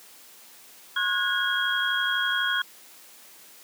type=tone cluster; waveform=sine; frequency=1077 / 1451 / 1523 / 1647 / 3285 Hz; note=C6 / F#6 / F#6 / G#6 / G#7; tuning=+50 / -34 / +50 / -15 / -20 cents; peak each=-32 / -26 / -35 / -30 / -28 dBFS; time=0.96-2.62 s; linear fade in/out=5 ms; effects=white hiss -50 dBFS RMS until 3.63 s + high-pass 200 Hz 12 dB/octave